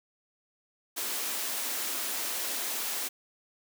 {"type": "high-pass noise", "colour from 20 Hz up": "white", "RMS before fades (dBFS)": -33, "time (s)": [0.96, 3.09], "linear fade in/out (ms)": 20, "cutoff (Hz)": 220, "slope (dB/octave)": 48, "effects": []}